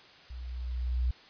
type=tone with level ramp; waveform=sine; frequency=61.74 Hz; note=B1; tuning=in tune; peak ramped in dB=-39 to -24 dBFS; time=0.3-1.11 s; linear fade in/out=5 ms; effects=white hiss -54 dBFS RMS until 1.29 s + resampled to 11025 Hz